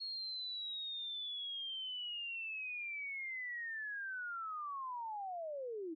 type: linear sweep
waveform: sine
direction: down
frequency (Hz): 4303 to 304.6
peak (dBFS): -40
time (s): 0-5.95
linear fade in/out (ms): 20
effects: none